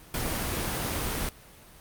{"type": "noise", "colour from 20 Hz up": "pink", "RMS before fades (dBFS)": -30, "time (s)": [0.14, 1.29], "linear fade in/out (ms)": 2, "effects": ["pink hiss -51 dBFS RMS until 1.8 s", "Opus 32 kbps"]}